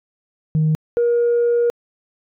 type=tone pair in turn; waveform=sine; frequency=155.9 / 474.9 Hz; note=D#3 / A#4; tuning=+4 / +32 cents; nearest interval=octave + perfect fifth; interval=1928 cents; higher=second; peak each=-12 dBFS; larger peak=neither; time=0.55-0.75 / 0.97-1.7 s; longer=second; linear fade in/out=0 ms; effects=tanh soft clip ceiling -11 dBFS